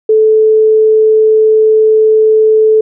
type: tone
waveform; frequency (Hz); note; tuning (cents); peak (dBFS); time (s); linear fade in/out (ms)
sine; 435.8; A4; -17; -4; 0.09-2.81; 5
effects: none